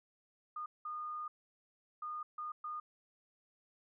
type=tone bursts at uneven times; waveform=sine; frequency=1223 Hz; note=D#6; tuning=30 cents flat; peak=-39 dBFS; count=5; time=0.56-0.66 / 0.85-1.28 / 2.02-2.23 / 2.38-2.52 / 2.64-2.8 s; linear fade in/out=5 ms; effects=none

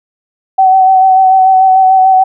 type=tone with vibrato; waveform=sine; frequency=758 Hz; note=F#5; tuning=42 cents sharp; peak=-3 dBFS; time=0.58-2.24 s; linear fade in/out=10 ms; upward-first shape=sine; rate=6.8 Hz; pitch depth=23 cents each way; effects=none

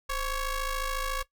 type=ring-modulated tone; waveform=sawtooth; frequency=550 Hz; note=C#5; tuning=14 cents flat; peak=-22 dBFS; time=0.09-1.23 s; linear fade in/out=10 ms; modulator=577 Hz; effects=noise-tail reverb RT60 0.1 s tail -17 dB re dry

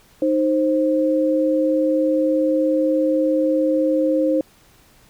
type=tone pair together; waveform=sine; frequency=310 / 526.7 Hz; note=D#4 / C5; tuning=-6 / +11 cents; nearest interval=major sixth; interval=917 cents; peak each=-18 dBFS; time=0.22-4.41 s; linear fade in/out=2 ms; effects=pink hiss -53 dBFS RMS until 5.09 s

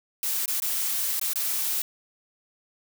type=noise with dropouts; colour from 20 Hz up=blue; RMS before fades=-27 dBFS; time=0.23-1.82 s; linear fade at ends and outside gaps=2 ms; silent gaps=0.458-0.479 / 0.601-0.621 / 1.197-1.213 / 1.334-1.357 s; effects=none

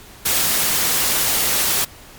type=noise; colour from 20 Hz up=white; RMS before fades=-18 dBFS; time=0.25-1.85 s; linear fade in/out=10 ms; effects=pink hiss -42 dBFS RMS until 2.18 s + MP3 96 kbps

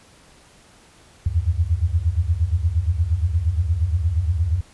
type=tone cluster; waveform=sine; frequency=75.7 / 84.3 / 92.8 Hz; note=D#2 / E2 / F#2; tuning=-47 / +39 / +6 cents; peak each=-22 dBFS; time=1.26-4.61 s; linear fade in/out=5 ms; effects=pink hiss -51 dBFS RMS until 4.73 s + resampled to 24000 Hz

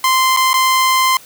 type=tone with dropouts; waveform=sawtooth; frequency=1041 Hz; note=C6; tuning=9 cents flat; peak=-7 dBFS; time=0.04-1.17 s; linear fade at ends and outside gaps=2 ms; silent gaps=0.365-0.371 / 0.532-0.54 s; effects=white hiss -41 dBFS RMS until 1.25 s

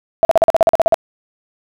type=tone bursts; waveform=sine; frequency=660 Hz; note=E5; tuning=2 cents sharp; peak=-6 dBFS; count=12; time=0.23-0.943 s; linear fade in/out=0 ms; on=20 ms; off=43 ms; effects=none

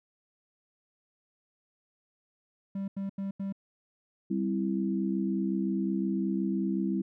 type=tone bursts; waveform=triangle; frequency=196 Hz; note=G3; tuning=in tune; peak=-29 dBFS; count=4; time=2.75-3.525 s; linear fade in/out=5 ms; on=130 ms; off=85 ms
type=chord; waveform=sine; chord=C major; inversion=second; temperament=equal; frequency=196 / 261.6 / 329.6 Hz; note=G3 / C4 / E4; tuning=0 / 0 / 0 cents; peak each=-29 / -34 / -32 dBFS; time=4.3-7.02 s; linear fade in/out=10 ms
effects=none

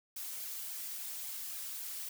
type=noise with flanger; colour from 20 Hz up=blue; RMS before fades=-42 dBFS; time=0.16-2.09 s; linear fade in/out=5 ms; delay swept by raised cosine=1.2 to 4.5 ms; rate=3.6 Hz; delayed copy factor=+0.7; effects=none

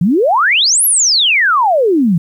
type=exponential two-way sweep; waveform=sine; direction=up then down; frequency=156.8 to 11840 to 156.8 Hz; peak=-8 dBFS; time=0.01-2.18 s; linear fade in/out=5 ms; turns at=0.85 s; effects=8-bit

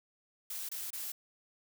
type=noise bursts; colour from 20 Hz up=blue; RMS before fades=-40 dBFS; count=3; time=0.5-1.12 s; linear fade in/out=5 ms; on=190 ms; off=25 ms; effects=none

